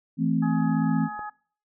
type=chord; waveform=sine; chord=A minor; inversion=second; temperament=equal; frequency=164.81 / 220 / 261.6 Hz; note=E3 / A3 / C4; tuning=0 / 0 / 0 cents; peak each=-25 / -26 / -25 dBFS; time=0.17-1.09 s; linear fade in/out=50 ms
type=harmonic tone; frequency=420.5 Hz; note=G#4; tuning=22 cents sharp; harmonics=2 / 3 / 4; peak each=-34 / -38 / -40 dBFS; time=0.42-1.3 s; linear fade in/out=10 ms
type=click; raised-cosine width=1 ms; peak=-27 dBFS; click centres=1.193 s
effects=noise-tail reverb RT60 0.5 s tail -23 dB re dry